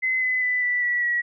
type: tone with pitch steps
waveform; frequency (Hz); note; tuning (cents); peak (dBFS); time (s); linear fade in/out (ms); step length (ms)
sine; 2043 / 2018 / 1994 / 1970 / 1946.2 / 1922.8; C7 / B6 / B6 / B6 / B6 / B6; -42 / +37 / +16 / -5 / -26 / -47; -20; 0.02-1.22; 20; 200
effects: none